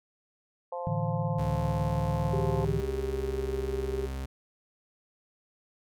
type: harmonic tone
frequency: 174.61 Hz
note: F3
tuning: in tune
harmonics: 3 / 4 / 5 / 6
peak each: -35 / -40 / -38 / -43 dBFS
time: 0.72-2.65 s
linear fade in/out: 5 ms
type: chord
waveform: sine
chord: A suspended fourth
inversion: none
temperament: equal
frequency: 110 / 146.83 / 164.81 Hz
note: A2 / D3 / E3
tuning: 0 / 0 / 0 cents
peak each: -32 dBFS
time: 0.87-2.8 s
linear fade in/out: 0 ms
type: tone with pitch glide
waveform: 40% pulse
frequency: 70.1 to 66.7 Hz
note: C#2 to C2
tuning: +20 to +34 cents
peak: -32 dBFS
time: 1.38-4.26 s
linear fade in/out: 10 ms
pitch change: -86 cents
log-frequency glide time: 1.92-3.6 s
type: tone with tremolo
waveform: sine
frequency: 395.5 Hz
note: G4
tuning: 15 cents sharp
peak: -26 dBFS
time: 2.33-4.07 s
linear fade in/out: 2 ms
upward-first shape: triangle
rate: 20 Hz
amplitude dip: 95%
effects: none